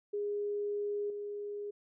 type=tone with level steps; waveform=sine; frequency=411.2 Hz; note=G#4; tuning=17 cents flat; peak=-32 / -37 dBFS; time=0.13-1.71 s; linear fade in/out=10 ms; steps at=1.1 s; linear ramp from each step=2 ms; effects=none